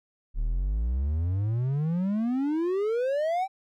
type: exponential sweep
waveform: triangle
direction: up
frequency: 35.01 to 788 Hz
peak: -22 dBFS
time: 0.34-3.48 s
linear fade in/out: 50 ms
effects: none